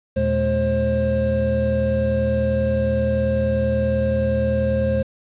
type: tone cluster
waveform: triangle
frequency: 80.7 / 119.3 / 211.7 / 532 Hz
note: E2 / A#2 / G#3 / C5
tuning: -36 / +41 / +33 / +29 cents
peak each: -22 / -24 / -22 / -18 dBFS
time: 0.16-5.03 s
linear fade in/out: 10 ms
effects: resampled to 8000 Hz + 8-bit